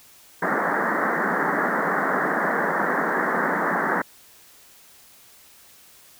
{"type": "band-pass noise", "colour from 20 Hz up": "white", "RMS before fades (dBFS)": -23, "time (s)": [0.42, 4.02], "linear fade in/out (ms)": 5, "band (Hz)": [160, 1900], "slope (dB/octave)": 96, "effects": ["white hiss -51 dBFS RMS until 6.19 s"]}